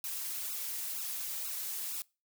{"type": "noise with flanger", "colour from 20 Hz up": "blue", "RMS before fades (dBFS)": -38, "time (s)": [0.04, 2.02], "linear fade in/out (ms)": 2, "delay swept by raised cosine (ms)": [0.75, 5.85], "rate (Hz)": 2.1, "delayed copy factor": 1, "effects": ["noise-tail reverb RT60 0.3 s tail -24 dB re dry"]}